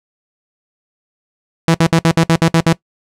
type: tone bursts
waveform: sawtooth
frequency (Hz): 164.81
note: E3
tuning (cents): 0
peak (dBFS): -4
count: 9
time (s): 1.68-2.727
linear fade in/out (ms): 0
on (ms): 63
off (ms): 60
effects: noise-tail reverb RT60 0.1 s tail -20 dB re dry + low-pass 9000 Hz 12 dB/octave